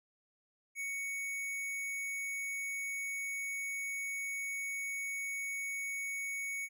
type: tone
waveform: square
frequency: 2227 Hz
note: C#7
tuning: 7 cents sharp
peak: -37 dBFS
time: 0.75-6.69 s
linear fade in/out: 50 ms
effects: none